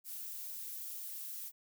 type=noise with flanger; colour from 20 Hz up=violet; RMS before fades=-44 dBFS; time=0.04-1.52 s; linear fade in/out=50 ms; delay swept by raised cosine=1.3 to 7 ms; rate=3.7 Hz; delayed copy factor=-0.9; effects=none